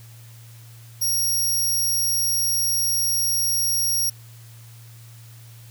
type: tone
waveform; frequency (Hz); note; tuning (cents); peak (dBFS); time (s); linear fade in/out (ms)
15% pulse; 5620; F8; +10; -14; 1.01-4.1; 10
effects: added 115 Hz sine -42 dBFS peak until 5.7 s + white hiss -51 dBFS RMS until 5.7 s